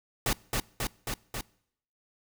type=noise with echo; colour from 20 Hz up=pink; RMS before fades=-27 dBFS; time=0.26-0.33 s; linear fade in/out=2 ms; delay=270 ms; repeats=4; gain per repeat=-2 dB; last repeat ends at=1.41 s; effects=noise-tail reverb RT60 0.7 s tail -24 dB re dry